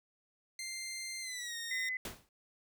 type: tone with pitch glide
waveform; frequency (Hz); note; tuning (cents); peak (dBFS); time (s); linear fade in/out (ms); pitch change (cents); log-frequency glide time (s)
15% pulse; 2093 to 1853.9; C7 to A#6; 0 to -10; -33; 0.59-1.89; 2; -210; 1.21-1.56
type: tone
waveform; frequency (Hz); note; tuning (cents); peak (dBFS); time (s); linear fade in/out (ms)
sine; 2025; B6; +43; -34; 1.71-1.97; 2
type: noise with exponential decay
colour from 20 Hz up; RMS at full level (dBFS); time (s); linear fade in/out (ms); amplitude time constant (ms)
pink; -38; 2.05-2.29; 2; 51
effects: none